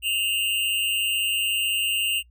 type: tone with amplitude modulation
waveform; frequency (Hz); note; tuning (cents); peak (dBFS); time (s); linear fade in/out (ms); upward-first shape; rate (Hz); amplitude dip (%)
square; 2794; F7; 0; -19; 0.02-2.23; 50; sine; 210; 70
effects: noise-tail reverb RT60 0.1 s tail -25 dB re dry + added 60 Hz sine -52 dBFS peak until 2.3 s